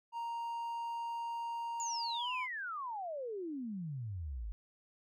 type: tone with pitch glide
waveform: triangle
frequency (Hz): 932.3 to 1010.8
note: A#5 to B5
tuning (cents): 0 to +40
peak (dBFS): -35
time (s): 0.12-2.48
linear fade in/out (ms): 50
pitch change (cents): +140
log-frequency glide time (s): 2.15-2.33
type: exponential sweep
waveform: sine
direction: down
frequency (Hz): 7120 to 48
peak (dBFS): -38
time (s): 1.8-4.52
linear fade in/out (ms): 0
effects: none